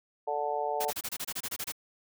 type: harmonic tone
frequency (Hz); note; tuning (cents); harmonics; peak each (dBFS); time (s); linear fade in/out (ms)
146.83; D3; 0; 3 / 4 / 5 / 6; -35 / -35 / -33 / -34; 0.27-0.91; 10
type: noise bursts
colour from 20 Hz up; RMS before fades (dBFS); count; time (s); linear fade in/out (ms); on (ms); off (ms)
white; -35; 12; 0.8-1.722; 10; 53; 26
effects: none